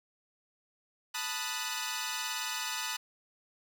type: chord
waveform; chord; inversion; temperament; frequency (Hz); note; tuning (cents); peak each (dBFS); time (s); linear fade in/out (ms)
10% pulse; B dominant seventh; third; equal with one note detuned; 880 / 987.8 / 1244.5 / 1472.3; A5 / B5 / D#6 / F#6; 0 / 0 / 0 / -9; -31; 1.14-2.97; 10
effects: none